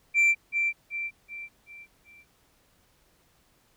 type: tone with echo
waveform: sine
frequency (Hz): 2349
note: D7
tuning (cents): 0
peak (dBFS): -15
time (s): 0.14-0.35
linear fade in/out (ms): 50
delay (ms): 380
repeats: 5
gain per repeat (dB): -7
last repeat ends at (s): 2.25
effects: tanh soft clip ceiling -17 dBFS + pink hiss -65 dBFS RMS until 3.76 s